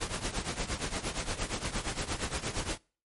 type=noise with tremolo; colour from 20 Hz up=pink; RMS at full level=-31 dBFS; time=0-2.78 s; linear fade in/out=20 ms; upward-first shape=triangle; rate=8.6 Hz; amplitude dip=85%; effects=noise-tail reverb RT60 0.4 s tail -25 dB re dry + MP3 48 kbps